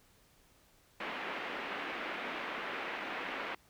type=band-pass noise; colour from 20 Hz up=white; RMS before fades=-40 dBFS; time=1-3.55 s; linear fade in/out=5 ms; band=220 to 2500 Hz; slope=24 dB/octave; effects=pink hiss -66 dBFS RMS until 3.69 s